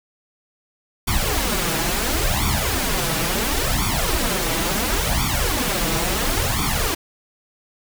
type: noise with flanger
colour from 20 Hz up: pink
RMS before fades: -21 dBFS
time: 1.07-6.95 s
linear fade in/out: 10 ms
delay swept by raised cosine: 0.87 to 6.17 ms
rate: 0.72 Hz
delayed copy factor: +0.9
effects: none